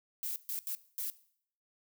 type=noise bursts at uneven times; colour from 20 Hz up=violet; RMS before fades=-37 dBFS; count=4; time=0.23-0.36 / 0.49-0.59 / 0.67-0.75 / 0.98-1.1 s; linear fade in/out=0 ms; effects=noise-tail reverb RT60 0.6 s tail -18 dB re dry